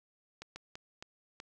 slowing click train, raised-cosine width 0.2 ms, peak -27 dBFS, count 5, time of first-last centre 0.42-1.401 s, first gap 140 ms, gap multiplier 1.39, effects none

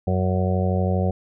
harmonic tone, 92.5 Hz, F#2, in tune, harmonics 1 / 2 / 4 / 5 / 6 / 7 / 8, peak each -21 / -24 / -31 / -30 / -29 / -34 / -31 dBFS, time 0.07-1.11 s, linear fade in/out 5 ms, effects none

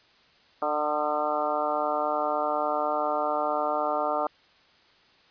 harmonic tone with a mistuned harmonic, 149.8 Hz, D3, 35 cents sharp, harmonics 2 / 3 / 4 / 5 / 6 / 7 / 8 / 9, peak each -37 / -36 / -29 / -30 / -33 / -36 / -31 / -37 dBFS, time 0.62-4.27 s, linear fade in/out 2 ms, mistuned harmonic 8, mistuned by +23 cents, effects white hiss -59 dBFS RMS until 5.3 s + resampled to 11025 Hz

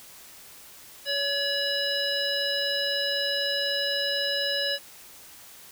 harmonic tone with a mistuned harmonic, 564 Hz, C#5, 30 cents sharp, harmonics 1 / 3 / 5 / 7 / 9, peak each -31 / -31 / -31 / -31 / -31 dBFS, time 1.05-4.79 s, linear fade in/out 50 ms, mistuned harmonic 5, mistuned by +58 cents, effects white hiss -48 dBFS RMS until 5.71 s

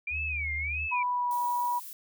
sine tone with vibrato, 2349 Hz, D7, in tune, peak -30 dBFS, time 0.07-1.03 s, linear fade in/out 5 ms, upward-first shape sine, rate 1.6 Hz, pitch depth 190 cents each way
sine tone, 74.9 Hz, D2, 35 cents sharp, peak -35 dBFS, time 0.1-0.89 s, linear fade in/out 50 ms
sine tone with pitch glide, 986 to 969.1 Hz, B5 to B5, -3 to -33 cents, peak -26 dBFS, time 0.91-1.8 s, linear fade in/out 20 ms, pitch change -30 cents, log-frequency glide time 1.1-1.35 s
violet noise, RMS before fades -43 dBFS, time 1.31-1.93 s, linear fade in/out 0 ms
effects none

